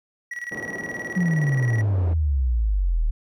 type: tone with tremolo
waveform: triangle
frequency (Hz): 1926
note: B6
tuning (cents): -44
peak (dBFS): -26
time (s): 0.31-1.82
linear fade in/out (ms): 5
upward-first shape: square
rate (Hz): 19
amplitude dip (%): 70
type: band-pass noise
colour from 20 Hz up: pink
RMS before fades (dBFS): -36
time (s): 0.51-2.14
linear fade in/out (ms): 10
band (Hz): 200 to 610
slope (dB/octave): 12
type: exponential sweep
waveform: sine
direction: down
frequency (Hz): 185 to 36.71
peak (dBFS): -18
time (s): 1.16-3.11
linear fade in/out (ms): 10
effects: none